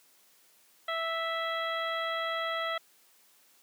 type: harmonic tone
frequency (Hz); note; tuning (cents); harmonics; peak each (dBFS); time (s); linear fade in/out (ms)
658; E5; -3; 1 / 2 / 3 / 4 / 5 / 6; -35 / -34 / -36 / -48 / -39 / -47; 0.88-2.78; 5
effects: white hiss -63 dBFS RMS until 3.62 s + high-pass 200 Hz 12 dB/octave